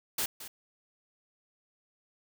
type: noise with echo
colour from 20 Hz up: white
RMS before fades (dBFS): -31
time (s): 0.18-0.26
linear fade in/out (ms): 5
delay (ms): 220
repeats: 1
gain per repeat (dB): -13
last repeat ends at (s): 0.48
effects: none